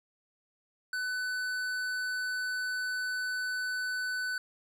sine tone with tanh clipping, 1500 Hz, F#6, 23 cents sharp, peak -33 dBFS, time 0.93-4.38 s, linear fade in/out 2 ms, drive 14 dB, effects none

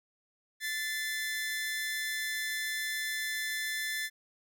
sawtooth tone pair together, 1753 / 2044 Hz, A6 / C7, -7 / -41 cents, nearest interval minor third, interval 266 cents, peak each -30 / -35 dBFS, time 0.6-4.1 s, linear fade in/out 50 ms, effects none

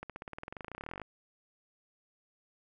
accelerating click train, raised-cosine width 0.5 ms, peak -26 dBFS, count 27, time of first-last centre 0.03-1.017 s, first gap 67 ms, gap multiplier 0.95, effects none

